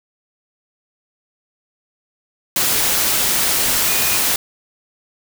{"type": "tone in noise", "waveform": "sine", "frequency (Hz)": 2460, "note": "D#7", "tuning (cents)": -20, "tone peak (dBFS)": -26, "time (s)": [3.88, 4.17], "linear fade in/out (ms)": 2, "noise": "white", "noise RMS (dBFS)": -17, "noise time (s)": [2.56, 4.36], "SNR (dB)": -12, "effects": []}